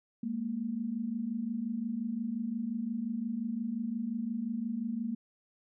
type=tone pair together; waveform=sine; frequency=207.8 / 233.5 Hz; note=G#3 / A#3; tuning=+1 / +3 cents; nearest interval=major second; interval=202 cents; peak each=-37 / -33 dBFS; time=0.23-5.15 s; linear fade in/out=5 ms; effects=none